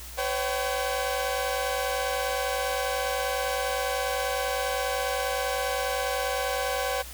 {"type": "tone cluster", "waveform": "sawtooth", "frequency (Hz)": [507, 557, 768], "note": ["B4", "C#5", "G5"], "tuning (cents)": [45, 8, -36], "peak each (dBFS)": -27, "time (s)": [0.17, 7.03], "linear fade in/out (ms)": 20, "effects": ["added 60 Hz sine -42 dBFS peak until 7.13 s", "white hiss -43 dBFS RMS until 7.13 s"]}